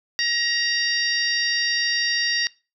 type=harmonic tone with a mistuned harmonic; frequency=932.3 Hz; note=A#5; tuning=in tune; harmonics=2 / 3 / 4 / 5 / 6; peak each=-24 / -30 / -30 / -25 / -27 dBFS; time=0.19-2.47 s; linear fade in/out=0 ms; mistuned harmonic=2; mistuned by=+27 cents; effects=noise-tail reverb RT60 0.3 s tail -22 dB re dry